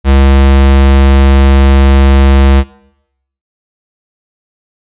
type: tone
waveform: square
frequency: 68 Hz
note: C#2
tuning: 33 cents flat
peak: -4 dBFS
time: 0.04-2.64 s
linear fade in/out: 50 ms
effects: noise-tail reverb RT60 0.8 s tail -20 dB re dry + resampled to 8000 Hz